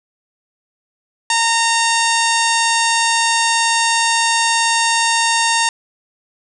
harmonic tone with a mistuned harmonic, 919 Hz, A#5, 25 cents flat, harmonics 1 / 2 / 3 / 4 / 5 / 6 / 7 / 8 / 9 / 10, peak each -17 / -20 / -22 / -23 / -24 / -25 / -25 / -26 / -27 / -27 dBFS, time 1.3-5.69 s, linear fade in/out 2 ms, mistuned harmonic 7, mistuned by +17 cents, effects none

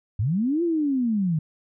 sine linear two-way sweep, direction up then down, 89.4 to 349.9 to 148.9 Hz, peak -20 dBFS, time 0.19-1.39 s, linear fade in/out 5 ms, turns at 0.63 s, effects none

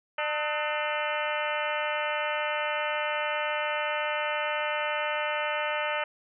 harmonic tone with a mistuned harmonic, 299.4 Hz, D4, 33 cents sharp, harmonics 2 / 3 / 4 / 5 / 6 / 7 / 8 / 9 / 10, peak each -32 / -34 / -35 / -36 / -37 / -37 / -38 / -39 / -39 dBFS, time 0.18-6.04 s, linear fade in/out 5 ms, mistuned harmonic 4, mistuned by +100 cents, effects none

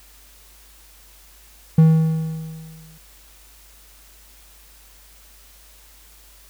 triangle tone with exponential decay, 160 Hz, D#3, 49 cents sharp, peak -5 dBFS, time 1.78-2.98 s, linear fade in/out 5 ms, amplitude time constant 260 ms, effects added 50 Hz sine -50 dBFS peak until 6.49 s + white hiss -50 dBFS RMS until 6.49 s

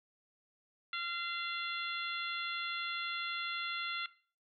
harmonic tone, 688 Hz, F5, 26 cents flat, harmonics 2 / 3 / 4 / 5 / 6, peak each -39 / -41 / -42 / -43 / -47 dBFS, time 0.93-4.06 s, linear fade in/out 2 ms, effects noise-tail reverb RT60 0.4 s tail -18 dB re dry

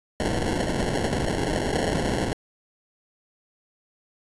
violet noise with sample-and-hold, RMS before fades -25 dBFS, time 0.2-2.33 s, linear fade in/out 0 ms, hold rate 1225 Hz, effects resampled to 24000 Hz

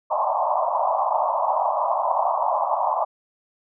white band-pass noise, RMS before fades -22 dBFS, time 0.1-3.05 s, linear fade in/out 10 ms, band 590 to 1100 Hz, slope 96 dB/octave, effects none

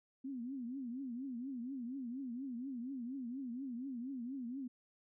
sine tone with vibrato, 253.9 Hz, B3, 48 cents sharp, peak -40 dBFS, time 0.24-4.68 s, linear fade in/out 10 ms, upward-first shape triangle, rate 4.2 Hz, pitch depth 190 cents each way, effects none

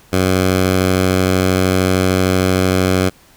10% pulse tone, 93.1 Hz, F#2, 11 cents sharp, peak -4 dBFS, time 0.12-3.1 s, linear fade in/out 20 ms, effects pink hiss -48 dBFS RMS until 3.36 s

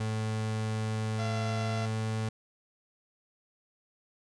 35% pulse tone with pitch glide, 109.3 to 110.12 Hz, A2 to A2, -11 to +2 cents, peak -28 dBFS, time 0-2.29 s, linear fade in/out 5 ms, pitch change +13 cents, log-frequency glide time 1.65-1.94 s
harmonic tone, 681 Hz, F5, 44 cents flat, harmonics 1 / 2 / 3 / 4 / 5 / 6 / 7 / 8 / 9, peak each -37 / -43 / -47 / -49 / -51 / -53 / -54 / -55 / -56 dBFS, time 1.18-1.87 s, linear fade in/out 20 ms
effects resampled to 22050 Hz

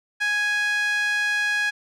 5% pulse tone with band-pass filter, 830.6 Hz, G#5, in tune, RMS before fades -23 dBFS, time 0.2-1.71 s, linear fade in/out 20 ms, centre 1800 Hz, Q 4.2, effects none

